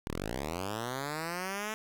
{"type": "linear sweep", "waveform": "5% pulse", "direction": "up", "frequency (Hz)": [32.02, 220], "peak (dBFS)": -23, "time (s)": [0.07, 1.74], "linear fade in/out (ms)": 0, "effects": ["10-bit"]}